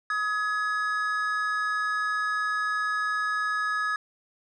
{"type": "tone pair together", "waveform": "triangle", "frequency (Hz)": [1263.1, 1686], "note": ["D#6", "G#6"], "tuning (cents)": [26, 26], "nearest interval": "perfect fourth", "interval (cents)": 500, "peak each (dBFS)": -26, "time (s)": [0.1, 3.96], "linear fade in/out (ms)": 2, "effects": ["resampled to 22050 Hz"]}